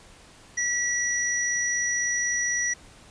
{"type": "tone pair together", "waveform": "sine", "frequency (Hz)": [1943, 5822], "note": ["B6", "F#8"], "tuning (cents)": [-29, -29], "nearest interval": "octave + perfect fifth", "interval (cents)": 1900, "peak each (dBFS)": -26, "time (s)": [0.57, 2.74], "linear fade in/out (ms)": 10, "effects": ["pink hiss -51 dBFS RMS until 3.1 s", "resampled to 22050 Hz"]}